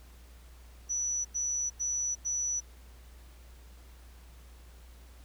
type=tone bursts; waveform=sine; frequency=5920 Hz; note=F#8; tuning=in tune; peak=-29 dBFS; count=4; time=0.89-2.606 s; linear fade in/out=20 ms; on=360 ms; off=92 ms; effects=added 60 Hz sine -50 dBFS peak until 5.24 s + pink hiss -60 dBFS RMS until 5.24 s